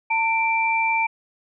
sine tone pair together, 897.9 / 2349 Hz, A5 / D7, +35 / 0 cents, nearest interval octave + perfect fourth, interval 1665 cents, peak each -21 dBFS, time 0.1-1.07 s, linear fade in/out 10 ms, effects none

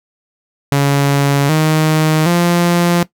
sawtooth tone with pitch steps, 140.8 / 156.23 / 173.35 Hz, C#3 / D#3 / F3, +27 / +7 / -13 cents, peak -6 dBFS, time 0.72-3.03 s, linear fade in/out 0 ms, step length 770 ms, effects noise-tail reverb RT60 0.1 s tail -17 dB re dry

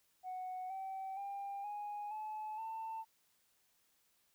sine tone with pitch steps, 740 / 768.3 / 797.7 / 828.2 / 859.9 / 892.8 Hz, F#5 / G5 / G5 / G#5 / A5 / A5, 0 / -35 / +30 / -5 / -40 / +25 cents, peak -39 dBFS, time 0.23-3.05 s, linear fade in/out 50 ms, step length 470 ms, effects tanh soft clip ceiling -38 dBFS + white hiss -75 dBFS RMS until 4.34 s

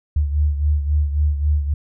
sine beating tone pair, 73.42 / 77.12 Hz, D2 / D#2, 0 / -15 cents, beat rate 3.7 Hz, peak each -16 / -23 dBFS, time 0.16-1.74 s, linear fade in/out 5 ms, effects none

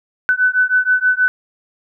sine beating tone pair, 1500 / 1506.3 Hz, F#6 / F#6, +23 / +31 cents, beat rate 6.3 Hz, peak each -15 dBFS, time 0.29-1.28 s, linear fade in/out 0 ms, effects none

